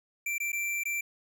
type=tone with dropouts; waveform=square; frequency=2349 Hz; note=D7; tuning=in tune; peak=-30 dBFS; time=0.26-1.01 s; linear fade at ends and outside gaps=5 ms; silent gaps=0.382-0.401 / 0.52-0.529 / 0.836-0.854 s; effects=none